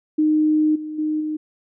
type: tone with level steps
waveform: sine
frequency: 307.5 Hz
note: D#4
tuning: 20 cents flat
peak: -14 / -27 / -19 / -22 dBFS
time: 0.18-1.37 s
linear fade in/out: 10 ms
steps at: 0.75 / 0.98 / 1.2 s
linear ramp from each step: 10 ms
effects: none